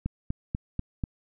click train, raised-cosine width 5 ms, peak -16 dBFS, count 5, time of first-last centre 0.06-1.038 s, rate 4.09 Hz, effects none

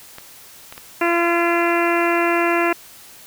clicks, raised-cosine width 0.3 ms, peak -19 dBFS, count 3, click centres 0.184 / 0.725 / 0.779 s
harmonic tone, 341.9 Hz, F4, 37 cents flat, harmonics 1 / 2 / 3 / 4 / 5 / 6 / 7 / 8, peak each -19 / -22 / -24 / -25 / -26 / -27 / -27 / -28 dBFS, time 1.01-2.73 s, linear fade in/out 5 ms
effects white hiss -43 dBFS RMS until 3.26 s

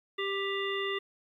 harmonic tone with a mistuned harmonic, 393.9 Hz, G4, 8 cents sharp, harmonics 1 / 3 / 5 / 7 / 9, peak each -33 / -38 / -36 / -39 / -40 dBFS, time 0.18-0.99 s, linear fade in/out 10 ms, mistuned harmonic 7, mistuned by +28 cents, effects 11-bit

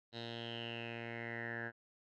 10% pulse tone with low-pass filter sweep, 116.54 Hz, A#2, in tune, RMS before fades -44 dBFS, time 0.12-1.72 s, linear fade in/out 50 ms, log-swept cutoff 3900 to 1600 Hz, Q 8.2, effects none

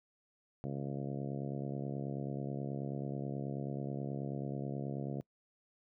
harmonic tone, 69.3 Hz, C#2, in tune, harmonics 2 / 3 / 4 / 5 / 6 / 7 / 8 / 9 / 10, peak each -39 / -43 / -45 / -47 / -49 / -50 / -51 / -52 / -53 dBFS, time 0.64-5.21 s, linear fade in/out 0 ms, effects noise-tail reverb RT60 0.1 s tail -24 dB re dry

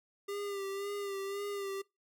square tone with vibrato, 399 Hz, G4, 31 cents sharp, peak -37 dBFS, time 0.28-1.82 s, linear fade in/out 10 ms, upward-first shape sine, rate 1.9 Hz, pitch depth 38 cents each way, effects noise-tail reverb RT60 0.2 s tail -22 dB re dry

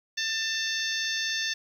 harmonic tone, 892 Hz, A5, 23 cents sharp, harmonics 2 / 3 / 4 / 5 / 6 / 7, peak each -31 / -37 / -33 / -36 / -35 / -37 dBFS, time 0.17-1.54 s, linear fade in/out 10 ms, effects 9-bit

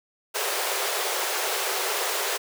pink high-pass noise, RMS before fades -27 dBFS, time 0.34-2.38 s, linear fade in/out 20 ms, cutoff 370 Hz, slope 96 dB/octave, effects none

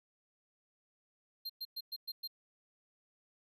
square tone bursts, 4186 Hz, C8, in tune, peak -39 dBFS, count 6, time 1.45-2.276 s, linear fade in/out 10 ms, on 46 ms, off 110 ms, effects none

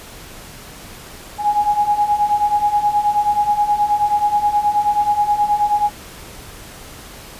sine beating tone pair, 824 / 833.4 Hz, G#5 / G#5, -14 / +6 cents, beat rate 9.4 Hz, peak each -19 / -15 dBFS, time 1.38-5.91 s, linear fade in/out 50 ms, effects pink hiss -37 dBFS RMS until 7.39 s + resampled to 32000 Hz

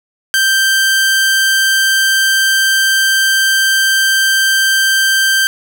sawtooth tone, 1568 Hz, G6, in tune, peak -6 dBFS, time 0.34-5.47 s, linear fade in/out 0 ms, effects none

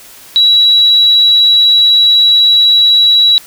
sine tone, 3904 Hz, B7, 21 cents flat, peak -4 dBFS, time 0.36-3.38 s, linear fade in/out 0 ms, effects white hiss -36 dBFS RMS until 3.46 s

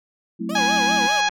sine chord, F# half-diminished seventh, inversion none, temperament equal, 185 / 220 / 261.6 / 329.6 Hz, F#3 / A3 / C4 / E4, 0 / 0 / 0 / 0 cents, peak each -30 / -28 / -34 / -30 dBFS, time 0.39-1.08 s, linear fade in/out 20 ms
30% pulse tone with vibrato, 554.4 Hz, C#5, in tune, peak -26 dBFS, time 0.49-1.21 s, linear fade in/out 5 ms, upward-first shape sine, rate 5 Hz, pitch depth 250 cents each way
harmonic tone, 830.6 Hz, G#5, in tune, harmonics 1 / 2 / 3 / 4 / 5 / 6 / 7 / 8, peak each -20 / -23 / -26 / -27 / -29 / -37 / -32 / -38 dBFS, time 0.55-1.29 s, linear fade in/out 5 ms
click train, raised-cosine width 0.5 ms, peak -25 dBFS, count 129, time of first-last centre 0.58-1.295 s, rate 179 Hz
effects none

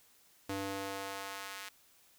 square tone with high-pass filter sweep, 98 Hz, G2, in tune, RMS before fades -41 dBFS, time 0.49-1.69 s, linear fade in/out 5 ms, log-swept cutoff 230 to 1700 Hz, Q 0.86, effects white hiss -65 dBFS RMS until 2.18 s

